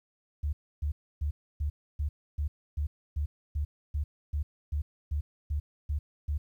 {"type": "tone bursts", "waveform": "sine", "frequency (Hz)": 73.42, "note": "D2", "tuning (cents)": 0, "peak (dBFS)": -27, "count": 16, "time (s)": [0.43, 6.38], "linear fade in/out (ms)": 10, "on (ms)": 100, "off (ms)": 290, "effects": ["11-bit"]}